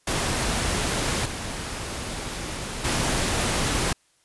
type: noise with level steps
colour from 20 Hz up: pink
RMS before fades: -25 / -32 / -24 dBFS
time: 0.07-3.93 s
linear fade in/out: 5 ms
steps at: 1.25 / 2.84 s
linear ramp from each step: 10 ms
effects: white hiss -64 dBFS RMS until 4.24 s + resampled to 24000 Hz